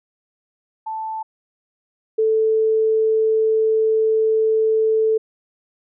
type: tone pair in turn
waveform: sine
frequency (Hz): 880 / 440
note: A5 / A4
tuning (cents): 0 / 0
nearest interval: octave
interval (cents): 1200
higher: first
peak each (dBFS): -24 / -14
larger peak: second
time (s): 0.86-1.23 / 2.18-5.18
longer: second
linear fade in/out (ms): 10
effects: none